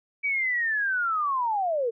sine linear sweep, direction down, 2300 to 440 Hz, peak -23 dBFS, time 0.23-1.91 s, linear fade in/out 20 ms, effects none

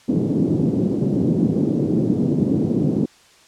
white band-pass noise, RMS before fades -19 dBFS, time 0.08-3.06 s, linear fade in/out 10 ms, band 130 to 320 Hz, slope 24 dB/octave, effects white hiss -51 dBFS RMS until 3.47 s + low-pass 7000 Hz 12 dB/octave

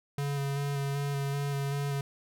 square tone with vibrato, 140.7 Hz, C#3, 26 cents sharp, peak -30 dBFS, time 0.18-2.01 s, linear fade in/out 2 ms, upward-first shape square, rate 2.6 Hz, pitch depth 15 cents each way, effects none

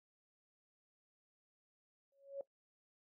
sine tone with exponential growth, 554.4 Hz, C#5, in tune, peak -37 dBFS, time 2.12-2.41 s, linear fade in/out 2 ms, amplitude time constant 61 ms, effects noise-tail reverb RT60 0.1 s tail -17 dB re dry

